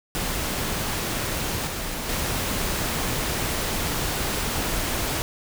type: noise with level steps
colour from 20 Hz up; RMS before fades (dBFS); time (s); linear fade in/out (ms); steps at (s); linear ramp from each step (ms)
pink; -27 / -30 / -26; 0.15-5.22; 0; 1.67 / 2.09; 2
effects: none